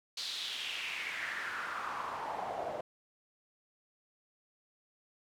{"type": "noise with band-pass filter sweep", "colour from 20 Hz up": "pink", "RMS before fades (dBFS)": -39, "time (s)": [0.17, 2.81], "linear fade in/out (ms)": 5, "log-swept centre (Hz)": [4300, 600], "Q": 3.8, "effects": []}